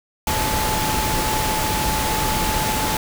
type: tone in noise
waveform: sine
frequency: 866 Hz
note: A5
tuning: 28 cents flat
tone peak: -24 dBFS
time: 0.27-2.97 s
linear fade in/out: 2 ms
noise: pink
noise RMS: -22 dBFS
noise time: 0.27-2.97 s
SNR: -5 dB
effects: none